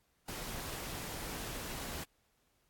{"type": "noise", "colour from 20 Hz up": "pink", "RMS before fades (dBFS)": -42, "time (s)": [0.28, 2.04], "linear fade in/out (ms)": 5, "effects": ["pink hiss -75 dBFS RMS until 2.69 s", "AAC 64 kbps"]}